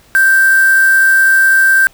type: tone with quantisation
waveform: sine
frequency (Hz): 1568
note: G6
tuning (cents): 0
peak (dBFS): -6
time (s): 0.15-1.87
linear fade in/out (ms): 0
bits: 3
effects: pink hiss -47 dBFS RMS until 1.93 s